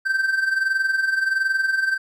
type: tone with amplitude modulation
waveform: triangle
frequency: 1558 Hz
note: G6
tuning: 11 cents flat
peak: -14 dBFS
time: 0.05-1.98 s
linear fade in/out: 20 ms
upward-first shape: sine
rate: 21.4 Hz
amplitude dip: 65%
effects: none